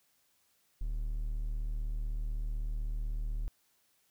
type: tone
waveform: triangle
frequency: 37.98 Hz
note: D#1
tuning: 41 cents flat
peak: -30 dBFS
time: 0.81-3.48 s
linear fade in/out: 0 ms
effects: white hiss -72 dBFS RMS until 4.1 s